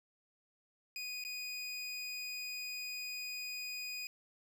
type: tone with dropouts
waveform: 25% pulse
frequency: 2475 Hz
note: D#7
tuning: 10 cents flat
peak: -36 dBFS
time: 0.96-4.07 s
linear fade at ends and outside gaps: 1 ms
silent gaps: 1.239-1.249 s
effects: none